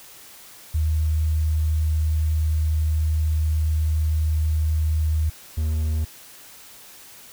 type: tone pair in turn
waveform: sine / triangle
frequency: 78 / 78 Hz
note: D#2 / D#2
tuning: +5 / +5 cents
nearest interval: unison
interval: 0 cents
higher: neither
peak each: -18 dBFS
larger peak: neither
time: 0.74-5.3 / 5.57-6.05 s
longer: first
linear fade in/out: 10 ms
effects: white hiss -45 dBFS RMS until 7.32 s